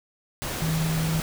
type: tone in noise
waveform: sine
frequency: 160 Hz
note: D#3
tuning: 49 cents sharp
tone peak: -23 dBFS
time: 0.62-1.2 s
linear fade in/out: 0 ms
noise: pink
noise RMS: -31 dBFS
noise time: 0.42-1.22 s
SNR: +5 dB
effects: none